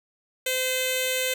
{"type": "tone with notch filter", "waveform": "10% pulse", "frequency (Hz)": 514, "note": "C5", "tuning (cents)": -31, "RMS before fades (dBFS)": -26, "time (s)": [0.46, 1.34], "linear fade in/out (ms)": 5, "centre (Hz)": 1100, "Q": 0.53, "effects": []}